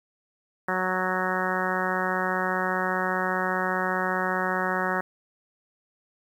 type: harmonic tone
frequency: 185 Hz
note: F#3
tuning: in tune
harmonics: 1 / 2 / 3 / 4 / 5 / 6 / 7 / 8 / 9 / 10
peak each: -33 / -33 / -33 / -33 / -33 / -33 / -33 / -33 / -33 / -33 dBFS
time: 0.68-5.01 s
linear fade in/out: 5 ms
effects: 9-bit